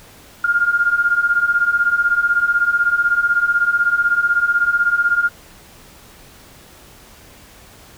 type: beating tone pair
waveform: sine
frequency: 1400 / 1416 Hz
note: F6 / F6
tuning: +4 / +23 cents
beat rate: 16 Hz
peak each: -18 / -15 dBFS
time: 0.44-5.29 s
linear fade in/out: 5 ms
effects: pink hiss -44 dBFS RMS until 7.97 s